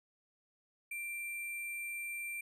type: tone with sample-and-hold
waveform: sine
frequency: 2359 Hz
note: D7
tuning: 7 cents sharp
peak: -38 dBFS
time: 0.91-2.41 s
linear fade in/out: 5 ms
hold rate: 11025 Hz
effects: resampled to 32000 Hz